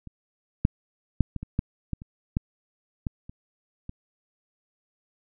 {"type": "clicks", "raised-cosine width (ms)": 5, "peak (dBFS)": [-28, -6, -6, -18, -22, -11, -16, -28, -11, -16, -28, -23], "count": 12, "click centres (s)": [0.073, 0.651, 1.207, 1.363, 1.43, 1.591, 1.933, 2.019, 2.369, 3.068, 3.295, 3.894], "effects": []}